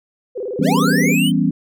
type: tone with vibrato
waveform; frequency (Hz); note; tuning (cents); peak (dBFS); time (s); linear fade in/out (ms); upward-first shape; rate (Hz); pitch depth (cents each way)
sine; 444.4; A4; +17; -22; 0.35-1.15; 20; square; 19; 200
type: chord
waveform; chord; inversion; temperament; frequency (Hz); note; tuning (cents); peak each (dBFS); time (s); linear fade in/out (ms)
sine; C# half-diminished seventh; first; equal; 164.81 / 196 / 246.9 / 277.2; E3 / G3 / B3 / C#4; 0 / 0 / 0 / 0; -19; 0.59-1.51; 5
type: linear sweep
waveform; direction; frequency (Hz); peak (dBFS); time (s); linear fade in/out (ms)
square; up; 425.6 to 3146; -19; 0.62-1.32; 50
effects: none